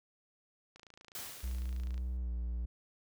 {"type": "click train", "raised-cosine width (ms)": 0.2, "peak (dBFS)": -37, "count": 35, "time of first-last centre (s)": [0.76, 1.979], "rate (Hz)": 27.9}
{"type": "noise with exponential decay", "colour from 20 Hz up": "white", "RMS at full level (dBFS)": -41, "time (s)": [1.15, 2.17], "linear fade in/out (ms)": 2, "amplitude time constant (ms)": 220}
{"type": "tone with pitch glide", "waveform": "triangle", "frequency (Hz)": [62.2, 59.32], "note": ["B1", "A#1"], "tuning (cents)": [13, 31], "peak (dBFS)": -32, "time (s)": [1.43, 2.66], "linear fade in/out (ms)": 10, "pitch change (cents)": -82, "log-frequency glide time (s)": [2.19, 2.3]}
{"effects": []}